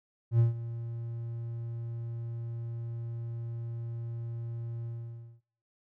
triangle tone with ADSR envelope, 116.54 Hz, A#2, in tune, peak -17 dBFS, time 0.31-5.41 s, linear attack 82 ms, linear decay 140 ms, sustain -16 dB, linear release 550 ms, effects noise-tail reverb RT60 0.6 s tail -23 dB re dry

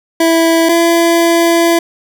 25% pulse tone pair in turn, 329.7 / 337 Hz, E4 / E4, 0 / +38 cents, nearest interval unison, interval 38 cents, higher second, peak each -4 dBFS, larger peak neither, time 0.2-0.69 / 0.69-1.79 s, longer second, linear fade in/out 5 ms, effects none

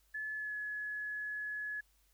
sine tone with pitch glide, 1723 to 1697.3 Hz, A6 to G#6, -37 to +37 cents, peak -37 dBFS, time 0.14-1.81 s, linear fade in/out 10 ms, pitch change -26 cents, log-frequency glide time 0.35-0.54 s, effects added 50 Hz sine -70 dBFS peak until 2.13 s + white hiss -73 dBFS RMS until 2.13 s

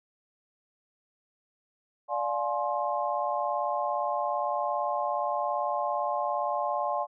sine chord, D half-diminished seventh, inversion none, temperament just, 587.3 / 704.8 / 845.8 / 1057.2 Hz, D5 / F5 / Ab5 / C6, 0 / +16 / +31 / +18 cents, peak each -32 dBFS, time 2.08-7.07 s, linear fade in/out 50 ms, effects none

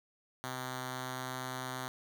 5% pulse tone with notch filter, 128.6 Hz, C3, 30 cents flat, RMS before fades -40 dBFS, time 0.44-1.88 s, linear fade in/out 0 ms, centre 460 Hz, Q 1.8, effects 10-bit

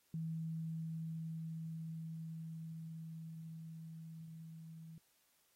sine tone with level ramp, 161.8 Hz, E3, 32 cents flat, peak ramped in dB -38 to -50 dBFS, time 0.14-4.98 s, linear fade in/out 2 ms, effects white hiss -75 dBFS RMS until 5.55 s + AAC 48 kbps

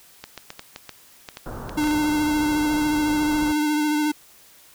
clicks, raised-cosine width 0.2 ms, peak -17 dBFS, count 12, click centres 0.24 / 0.377 / 0.504 / 0.594 / 0.761 / 0.893 / 1.288 / 1.371 / 1.694 / 1.841 / 1.873 / 1.911 s
pink low-pass noise, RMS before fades -34 dBFS, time 1.46-3.52 s, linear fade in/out 0 ms, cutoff 1500 Hz, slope 48 dB/octave
square tone with vibrato, 300.7 Hz, D4, 41 cents sharp, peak -20 dBFS, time 1.77-4.12 s, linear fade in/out 10 ms, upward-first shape sine, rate 14 Hz, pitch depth 23 cents each way
effects white hiss -51 dBFS RMS until 4.74 s

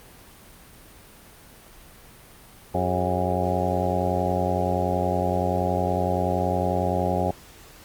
harmonic tone with a mistuned harmonic, 90.7 Hz, F#2, 34 cents flat, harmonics 1 / 2 / 3 / 4 / 5 / 6 / 7 / 8 / 9, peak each -28 / -29 / -33 / -32 / -32 / -29 / -30 / -29 / -30 dBFS, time 2.74-7.31 s, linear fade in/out 5 ms, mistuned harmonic 5, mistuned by -120 cents, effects pink hiss -48 dBFS RMS until 7.84 s + Opus 32 kbps

